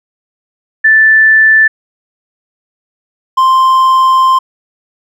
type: tone pair in turn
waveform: sine / triangle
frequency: 1760 / 1046.5 Hz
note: A6 / C6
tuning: 0 / 0 cents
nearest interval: major sixth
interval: 900 cents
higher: first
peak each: -3 dBFS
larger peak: neither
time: 0.84-1.68 / 3.37-4.39 s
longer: second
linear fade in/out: 10 ms
effects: none